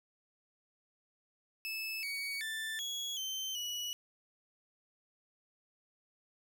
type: tone with pitch steps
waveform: 30% pulse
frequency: 2614 / 2247 / 1769 / 3342 / 3100 / 2932 Hz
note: E7 / C#7 / A6 / G#7 / G7 / F#7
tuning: -15 / +23 / +9 / +10 / -20 / -16 cents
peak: -34 dBFS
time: 1.65-3.93 s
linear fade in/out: 0 ms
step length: 380 ms
effects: none